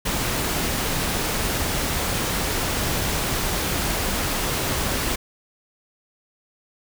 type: noise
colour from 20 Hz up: pink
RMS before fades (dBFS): -24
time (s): 0.05-5.16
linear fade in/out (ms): 10
effects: none

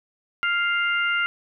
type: harmonic tone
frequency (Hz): 699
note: F5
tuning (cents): +1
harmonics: 2 / 3 / 4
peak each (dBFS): -22 / -26 / -28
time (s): 0.43-1.26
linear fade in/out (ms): 0
effects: none

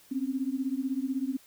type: beating tone pair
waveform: sine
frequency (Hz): 257.8 / 273.8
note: C4 / C#4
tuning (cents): -26 / -21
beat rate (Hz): 16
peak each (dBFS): -31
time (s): 0.11-1.37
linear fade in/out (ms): 10
effects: white hiss -58 dBFS RMS until 1.46 s

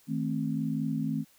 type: chord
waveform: sine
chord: A diminished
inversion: second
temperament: just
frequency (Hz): 158.4 / 220 / 264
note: Eb3 / A3 / C4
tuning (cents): +31 / 0 / +16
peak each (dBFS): -32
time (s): 0.07-1.25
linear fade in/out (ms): 50
effects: white hiss -62 dBFS RMS until 1.38 s

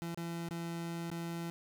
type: tone with dropouts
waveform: 30% pulse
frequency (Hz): 168.7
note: E3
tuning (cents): +40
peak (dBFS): -35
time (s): 0.02-1.5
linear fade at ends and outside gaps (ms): 0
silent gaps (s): 0.145-0.175 / 0.488-0.509 / 1.101-1.115
effects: none

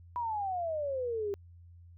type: exponential sweep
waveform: sine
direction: down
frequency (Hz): 987.8 to 392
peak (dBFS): -31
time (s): 0.16-1.34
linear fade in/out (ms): 0
effects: added 86 Hz sine -51 dBFS peak until 1.97 s

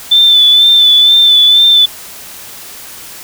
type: tone with vibrato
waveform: sine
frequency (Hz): 3520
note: A7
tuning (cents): 0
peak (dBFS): -3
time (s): 0.11-1.86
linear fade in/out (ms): 10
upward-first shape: sine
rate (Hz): 2.1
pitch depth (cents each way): 32
effects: white hiss -30 dBFS RMS until 3.23 s

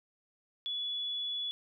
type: tone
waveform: sine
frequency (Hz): 3414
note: G#7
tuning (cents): +47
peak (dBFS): -33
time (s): 0.66-1.51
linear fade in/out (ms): 0
effects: none

